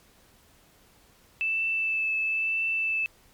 sine tone with vibrato, 2637 Hz, E7, in tune, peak -24 dBFS, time 1.41-3.06 s, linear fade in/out 0 ms, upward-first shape triangle, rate 1 Hz, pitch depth 17 cents each way, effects pink hiss -59 dBFS RMS until 3.33 s + MP3 96 kbps

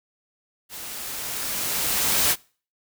white noise with level ramp, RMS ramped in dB -37 to -19 dBFS, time 0.69-2.36 s, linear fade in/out 50 ms, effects noise-tail reverb RT60 0.4 s tail -24 dB re dry

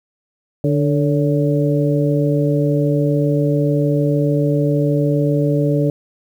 harmonic tone with a mistuned harmonic, 146.83 Hz, D3, in tune, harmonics 1 / 2 / 3 / 4, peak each -16 / -19 / -21 / -22 dBFS, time 0.64-5.9 s, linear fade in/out 2 ms, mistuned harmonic 4, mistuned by -57 cents, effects 8-bit

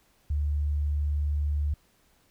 sine tone, 73.42 Hz, D2, in tune, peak -24 dBFS, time 0.3-1.74 s, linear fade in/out 5 ms, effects pink hiss -65 dBFS RMS until 2.3 s

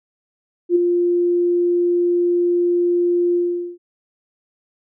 sine tone with ADSR envelope, 350 Hz, F4, 4 cents sharp, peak -9 dBFS, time 0.69-3.78 s, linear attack 65 ms, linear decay 12 ms, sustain -5 dB, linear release 430 ms, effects none

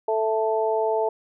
harmonic tone, 220 Hz, A3, in tune, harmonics 2 / 3 / 4, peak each -23 / -25 / -26 dBFS, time 0.08-1.09 s, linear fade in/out 5 ms, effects none

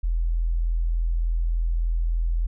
sine tone, 41.71 Hz, E1, 21 cents sharp, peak -20 dBFS, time 0.03-2.47 s, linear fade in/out 10 ms, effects none

